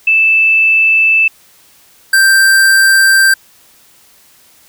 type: tone pair in turn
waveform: sine / square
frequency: 2637 / 1570.8 Hz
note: E7 / G6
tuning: 0 / +3 cents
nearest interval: major sixth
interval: 897 cents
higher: first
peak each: -6 dBFS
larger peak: neither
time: 0.07-1.28 / 2.13-3.34 s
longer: neither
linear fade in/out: 5 ms
effects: white hiss -46 dBFS RMS until 4.68 s